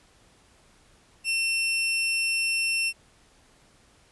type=tone; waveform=sawtooth; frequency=2700 Hz; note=E7; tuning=41 cents sharp; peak=-20 dBFS; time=1.24-2.93 s; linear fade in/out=50 ms; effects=pink hiss -59 dBFS RMS until 4.11 s + resampled to 24000 Hz